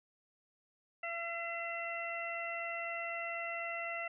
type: harmonic tone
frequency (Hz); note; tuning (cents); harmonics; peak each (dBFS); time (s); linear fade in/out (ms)
677; E5; +46; 1 / 2 / 3 / 4; -42 / -45 / -41 / -43; 1.03-4.08; 5
effects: none